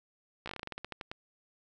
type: slowing click train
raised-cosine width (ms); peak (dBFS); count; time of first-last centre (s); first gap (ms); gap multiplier
0.3; -23; 15; 0.46-1.115; 15; 1.16
effects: none